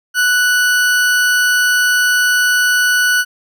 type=tone; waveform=40% pulse; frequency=1480 Hz; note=F#6; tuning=in tune; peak=-10 dBFS; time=0.14-3.25 s; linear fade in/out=50 ms; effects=none